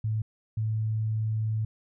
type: tone pair in turn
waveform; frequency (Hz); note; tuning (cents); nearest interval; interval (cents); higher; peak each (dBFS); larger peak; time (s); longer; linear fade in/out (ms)
sine; 109.1 / 109.5; A2 / A2; -14 / -8; unison; 6; second; -25; neither; 0.04-0.22 / 0.57-1.65; second; 5
effects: none